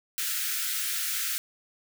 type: high-pass noise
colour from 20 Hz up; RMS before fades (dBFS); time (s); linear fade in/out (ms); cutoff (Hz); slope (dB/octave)
white; -30; 0.18-1.38; 0; 1300; 96
effects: none